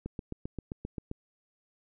click train, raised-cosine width 3 ms, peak -23 dBFS, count 9, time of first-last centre 0.06-1.114 s, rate 7.59 Hz, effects none

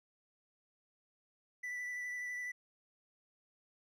triangle tone with vibrato, 1975.5 Hz, B6, in tune, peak -37 dBFS, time 1.63-2.52 s, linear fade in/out 10 ms, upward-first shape sine, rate 12 Hz, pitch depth 15 cents each way, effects none

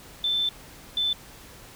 sine tone pair in turn, 3537 / 3524 Hz, A7 / A7, +8 / +2 cents, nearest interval unison, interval 6 cents, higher first, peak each -22 dBFS, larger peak neither, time 0.24-0.49 / 0.97-1.13 s, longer first, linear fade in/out 2 ms, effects pink hiss -47 dBFS RMS until 1.75 s

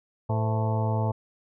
harmonic tone with a mistuned harmonic, 110 Hz, A2, in tune, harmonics 1 / 2 / 3 / 4 / 5 / 6 / 7 / 8 / 9 / 10, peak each -24 / -34 / -41 / -36 / -36 / -35 / -44 / -33 / -45 / -43 dBFS, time 0.29-1.12 s, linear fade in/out 10 ms, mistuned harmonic 5, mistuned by -95 cents, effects none

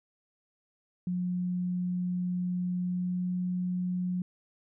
sine tone with pitch glide, 179.6 to 180.64 Hz, F3 to F#3, +49 to -41 cents, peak -28 dBFS, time 1.07-4.22 s, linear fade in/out 2 ms, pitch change +10 cents, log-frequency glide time 2.82-3.33 s, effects none

